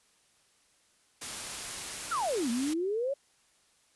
white noise, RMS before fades -38 dBFS, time 1.21-2.74 s, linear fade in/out 10 ms
sine exponential two-way sweep, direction down then up, 1470 to 225.6 to 574 Hz, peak -28 dBFS, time 2.11-3.14 s, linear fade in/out 10 ms, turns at 2.5 s
effects white hiss -67 dBFS RMS until 3.95 s + resampled to 24000 Hz

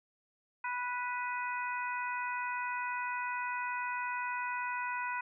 harmonic tone with a mistuned harmonic, 492.2 Hz, B4, 6 cents flat, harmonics 2 / 3 / 4 / 5, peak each -36 / -39 / -43 / -42 dBFS, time 0.64-5.21 s, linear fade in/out 5 ms, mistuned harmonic 5, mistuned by +25 cents, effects none

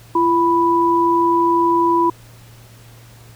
sine tone pair together, 340 / 988 Hz, F4 / B5, -46 / 0 cents, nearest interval octave + tritone, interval 1846 cents, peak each -16 / -14 dBFS, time 0.15-2.1 s, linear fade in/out 5 ms, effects added 116 Hz sine -42 dBFS peak until 3.35 s + pink hiss -47 dBFS RMS until 3.35 s

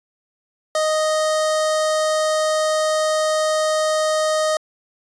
sawtooth tone with notch filter, 622.3 Hz, D#5, in tune, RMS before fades -19 dBFS, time 0.75-4.57 s, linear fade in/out 2 ms, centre 2500 Hz, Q 1.8, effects resampled to 22050 Hz

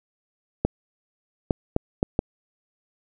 clicks, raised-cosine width 2 ms, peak -6 dBFS, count 5, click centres 0.65 / 1.508 / 1.764 / 2.029 / 2.191 s, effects none

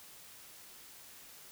silence, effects white hiss -54 dBFS RMS until 1.51 s

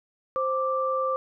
sine tone pair together, 524.2 / 1174.7 Hz, C5 / D6, +3 / 0 cents, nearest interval octave + major second, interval 1397 cents, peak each -26 / -26 dBFS, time 0.36-1.16 s, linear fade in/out 0 ms, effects none

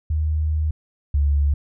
sine tone pair in turn, 77.3 / 71.63 Hz, D#2 / D2, -11 / -43 cents, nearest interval minor second, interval 132 cents, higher first, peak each -18 / -15 dBFS, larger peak second, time 0.1-0.71 / 1.14-1.54 s, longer first, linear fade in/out 5 ms, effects none

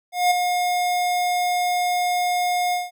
square tone with ADSR envelope, 716 Hz, F5, 43 cents sharp, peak -14 dBFS, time 0.12-2.91 s, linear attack 190 ms, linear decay 9 ms, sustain -6 dB, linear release 180 ms, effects none

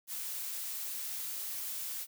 blue noise, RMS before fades -39 dBFS, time 0.07-2.07 s, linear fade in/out 50 ms, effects none

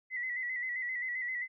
sine tone with vibrato, 1990 Hz, B6, 13 cents sharp, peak -33 dBFS, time 0.1-1.48 s, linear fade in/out 50 ms, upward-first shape square, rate 7.6 Hz, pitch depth 45 cents each way, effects none

